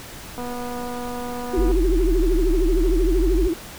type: click train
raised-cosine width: 1 ms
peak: -19 dBFS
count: 327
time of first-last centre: 0.38-1.716 s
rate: 244 Hz
type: tone with vibrato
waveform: sine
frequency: 349.2 Hz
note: F4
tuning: in tune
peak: -19 dBFS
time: 1.53-3.54 s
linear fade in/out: 10 ms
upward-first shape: triangle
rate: 13 Hz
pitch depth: 210 cents each way
type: exponential two-way sweep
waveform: sine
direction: down then up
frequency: 46.25 to 36.71 to 46.25 Hz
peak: -17 dBFS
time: 1.57-3.48 s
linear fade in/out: 10 ms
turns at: 2.5 s
effects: pink hiss -38 dBFS RMS until 3.78 s